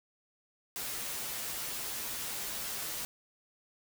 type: noise with comb filter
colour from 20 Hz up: white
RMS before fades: -38 dBFS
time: 0.76-3.05 s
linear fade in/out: 0 ms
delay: 11 ms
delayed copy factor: -0.65
effects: none